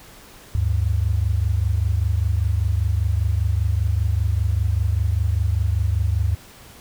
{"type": "tone pair together", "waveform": "sine", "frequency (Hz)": [74.92, 100], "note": ["D2", "G2"], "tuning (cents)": [35, 35], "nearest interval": "perfect fourth", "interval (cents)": 500, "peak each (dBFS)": -20, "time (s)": [0.55, 6.35], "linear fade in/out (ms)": 0, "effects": ["pink hiss -45 dBFS RMS until 6.8 s"]}